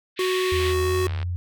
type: band-pass noise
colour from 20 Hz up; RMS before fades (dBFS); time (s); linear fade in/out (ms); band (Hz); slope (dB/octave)
pink; -32; 0.16-0.75; 50; 1800 to 4100; 48
type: tone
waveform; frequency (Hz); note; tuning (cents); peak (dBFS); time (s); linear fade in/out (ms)
square; 370; F#4; 0; -22; 0.19-1.07; 2
type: tone with pitch glide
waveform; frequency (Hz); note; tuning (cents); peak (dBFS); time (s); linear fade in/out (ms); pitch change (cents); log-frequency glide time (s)
sine; 82.41 to 88.32; E2 to F2; 0 to +20; -24; 0.52-1.36; 0; +120; 0.81-0.98
type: click train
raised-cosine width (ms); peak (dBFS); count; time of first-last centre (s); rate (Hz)
0.3; -20; 48; 0.6-1.229; 74.7
effects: none